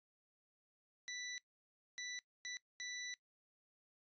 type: tone bursts at uneven times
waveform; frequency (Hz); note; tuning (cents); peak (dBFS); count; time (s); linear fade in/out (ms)
15% pulse; 1975.5; B6; 0; -37; 4; 1.08-1.38 / 1.98-2.19 / 2.45-2.57 / 2.8-3.14; 0
effects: noise-tail reverb RT60 0.1 s tail -20 dB re dry + resampled to 16000 Hz

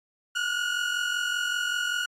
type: tone pair together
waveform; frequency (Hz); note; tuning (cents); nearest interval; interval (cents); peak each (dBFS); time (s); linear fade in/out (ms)
30% pulse; 1426 / 1471.2; F6 / F#6; +36 / -10; minor second; 54; -26; 0.35-2.06; 10
effects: low-pass 8000 Hz 12 dB/octave + AAC 48 kbps

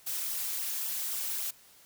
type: noise with flanger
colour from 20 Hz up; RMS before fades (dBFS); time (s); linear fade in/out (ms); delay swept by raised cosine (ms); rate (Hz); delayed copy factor
blue; -34; 0.06-1.51; 10; 0.45 to 6.35; 3.7; -0.95
effects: white hiss -58 dBFS RMS until 1.85 s

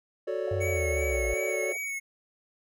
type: chord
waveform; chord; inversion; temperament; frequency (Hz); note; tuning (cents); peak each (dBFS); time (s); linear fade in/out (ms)
triangle; D major seventh; first; equal; 370 / 440 / 554.4 / 587.3; F#4 / A4 / C#5 / D5; 0 / 0 / 0 / 0; -32; 0.27-1.73; 10
type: band-pass noise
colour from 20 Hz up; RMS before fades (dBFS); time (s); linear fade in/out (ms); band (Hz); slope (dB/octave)
pink; -44; 0.47-1.77; 2; 410 to 780; 96
type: linear sweep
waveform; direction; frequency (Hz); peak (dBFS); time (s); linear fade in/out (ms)
sine; down; 98 to 54.4; -29; 0.51-1.34; 5
type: tone with vibrato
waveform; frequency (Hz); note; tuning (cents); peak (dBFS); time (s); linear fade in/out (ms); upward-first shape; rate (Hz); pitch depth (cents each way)
square; 2224; C#7; +5; -32; 0.6-2; 20; triangle; 2.7; 39
effects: none

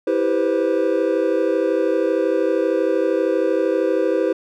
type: chord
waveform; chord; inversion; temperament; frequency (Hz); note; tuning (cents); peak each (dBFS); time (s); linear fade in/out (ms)
triangle; C major seventh; first; just; 327 / 392.4 / 490.5 / 523.3; E4 / G4 / B4 / C5; -14 / +2 / -12 / 0; -20; 0.07-4.33; 5
effects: none

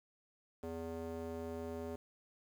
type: tone with band-pass filter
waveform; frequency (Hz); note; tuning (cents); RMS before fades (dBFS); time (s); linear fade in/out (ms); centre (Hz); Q
square; 82.41; E2; 0; -43; 0.63-1.96; 5; 450; 1.6
effects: 10-bit

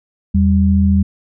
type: tone pair together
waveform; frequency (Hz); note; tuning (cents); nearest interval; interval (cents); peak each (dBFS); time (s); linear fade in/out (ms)
sine; 82.17 / 196; E2 / G3; -5 / 0; octave + minor third; 1505; -12; 0.34-1.03; 10
effects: none

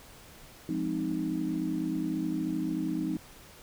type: chord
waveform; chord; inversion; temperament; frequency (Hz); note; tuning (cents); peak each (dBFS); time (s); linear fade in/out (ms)
sine; F minor seventh; none; equal; 174.61 / 207.7 / 261.6 / 311.1; F3 / Ab3 / C4 / Eb4; 0 / 0 / 0 / 0; -35 / -37 / -34 / -31; 0.69-3.17; 2
effects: tanh soft clip ceiling -18 dBFS + pink hiss -52 dBFS RMS until 3.62 s

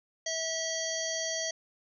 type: harmonic tone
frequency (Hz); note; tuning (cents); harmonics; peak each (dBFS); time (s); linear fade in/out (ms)
649; E5; -27; 1 / 3 / 5 / 7 / 9 / 10; -36 / -39 / -40 / -38 / -36 / -40; 0.26-1.51; 5
effects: none

